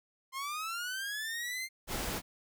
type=linear sweep; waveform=sawtooth; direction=up; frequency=1041 to 2113 Hz; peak=-32 dBFS; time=0.32-1.69 s; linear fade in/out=50 ms
type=noise; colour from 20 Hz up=pink; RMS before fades=-36 dBFS; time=1.87-2.22 s; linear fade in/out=50 ms
effects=none